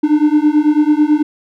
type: beating tone pair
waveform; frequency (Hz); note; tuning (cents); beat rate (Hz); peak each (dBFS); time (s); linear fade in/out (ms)
triangle; 296.3 / 305.4; D4 / D#4; +15 / -32; 9.1; -10; 0.03-1.23; 10
effects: none